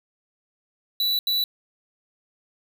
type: tone bursts at uneven times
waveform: square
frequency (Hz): 3951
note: B7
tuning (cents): 0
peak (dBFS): -21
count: 2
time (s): 1-1.19 / 1.27-1.44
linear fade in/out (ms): 2
effects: 8-bit